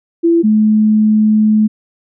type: tone pair in turn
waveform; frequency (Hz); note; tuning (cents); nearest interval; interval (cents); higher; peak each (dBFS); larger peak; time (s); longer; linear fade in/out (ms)
sine; 336.3 / 214.8; E4 / A3; +35 / -41; minor sixth; 776; first; -7; neither; 0.23-0.43 / 0.43-1.68; second; 20
effects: none